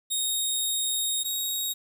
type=tone pair in turn; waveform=15% pulse; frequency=3729 / 3772 Hz; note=A#7 / A#7; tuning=0 / +20 cents; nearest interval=unison; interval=20 cents; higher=second; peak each=-18 / -20 dBFS; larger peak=first; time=0.1-1.24 / 1.24-1.74 s; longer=first; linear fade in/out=20 ms; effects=9-bit